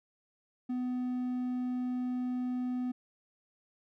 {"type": "tone", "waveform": "triangle", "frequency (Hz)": 250, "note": "B3", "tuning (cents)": 21, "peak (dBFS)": -29, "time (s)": [0.69, 2.92], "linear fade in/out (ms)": 10, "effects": []}